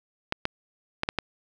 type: clicks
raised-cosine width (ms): 0.3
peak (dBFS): -9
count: 5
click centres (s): 0.324 / 0.454 / 1.034 / 1.089 / 1.187
effects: none